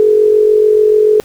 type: tone with amplitude modulation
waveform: sine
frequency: 426.8 Hz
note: G#4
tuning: 47 cents sharp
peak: -3 dBFS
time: 0-1.2 s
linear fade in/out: 0 ms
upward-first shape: sine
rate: 46.9 Hz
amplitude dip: 60%
effects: pink hiss -42 dBFS RMS until 1.24 s